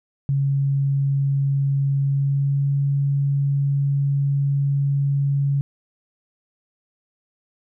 sine tone with pitch glide, 138.59 to 140.04 Hz, C#3 to C#3, 0 to +18 cents, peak -17 dBFS, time 0.29-5.61 s, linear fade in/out 0 ms, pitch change +18 cents, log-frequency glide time 2.03-2.72 s, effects none

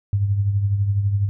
sine tone with tremolo, 100.4 Hz, G2, 42 cents sharp, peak -14 dBFS, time 0.13-1.29 s, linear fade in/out 0 ms, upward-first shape triangle, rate 12 Hz, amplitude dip 60%, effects none

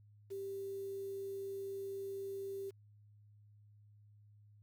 sine tone with quantisation, 392 Hz, G4, in tune, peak -40 dBFS, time 0.3-2.71 s, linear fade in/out 20 ms, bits 10, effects added 104 Hz sine -60 dBFS peak until 4.62 s

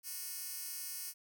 10% pulse tone with high-pass filter, 362.6 Hz, F#4, 35 cents flat, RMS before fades -43 dBFS, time 0.03-1.14 s, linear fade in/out 50 ms, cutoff 8300 Hz, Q 0.63, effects none

